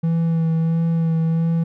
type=tone with vibrato; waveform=triangle; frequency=164.2 Hz; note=E3; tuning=6 cents flat; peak=-14 dBFS; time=0.03-1.64 s; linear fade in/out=10 ms; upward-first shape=sine; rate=1.5 Hz; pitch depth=19 cents each way; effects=none